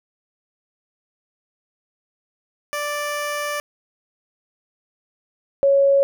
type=tone pair in turn; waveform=15% pulse / sine; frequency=587.3 / 554.3 Hz; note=D5 / C#5; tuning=0 / 0 cents; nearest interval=minor second; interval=100 cents; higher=first; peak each=-17 / -12 dBFS; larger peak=second; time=2.73-3.6 / 5.63-6.03 s; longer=first; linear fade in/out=0 ms; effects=none